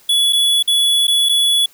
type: tone with dropouts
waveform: square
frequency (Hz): 3405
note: G#7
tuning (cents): +42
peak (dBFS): -12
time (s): 0.09-1.66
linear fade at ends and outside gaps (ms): 5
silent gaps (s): 0.326-0.33 / 0.627-0.676 / 1.071-1.079 / 1.289-1.293
effects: white hiss -49 dBFS RMS until 1.73 s